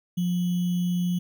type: tone with sample-and-hold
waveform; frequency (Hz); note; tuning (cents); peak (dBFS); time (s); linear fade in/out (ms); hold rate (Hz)
sine; 177.1; F3; +24; -22; 0.17-1.19; 10; 3150
effects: none